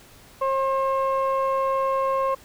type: tone pair together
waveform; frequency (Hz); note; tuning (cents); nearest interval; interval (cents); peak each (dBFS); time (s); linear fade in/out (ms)
sine; 537 / 1070.3; C5 / C6; +45 / +39; octave; 1194; -21; 0.41-2.35; 10
effects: tanh soft clip ceiling -17 dBFS + pink hiss -50 dBFS RMS until 2.44 s